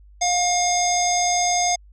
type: tone with low-pass filter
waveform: square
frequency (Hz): 713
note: F5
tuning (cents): +36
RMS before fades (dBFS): -20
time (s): 0.21-1.76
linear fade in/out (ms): 10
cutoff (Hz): 6200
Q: 9.2
effects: added 50 Hz sine -45 dBFS peak until 1.92 s